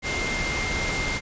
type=tone in noise; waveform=sine; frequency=2108 Hz; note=C7; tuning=12 cents sharp; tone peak=-28 dBFS; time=0.02-1.21 s; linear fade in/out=50 ms; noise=pink; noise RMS=-28 dBFS; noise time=0.02-1.21 s; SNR=-3 dB; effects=resampled to 16000 Hz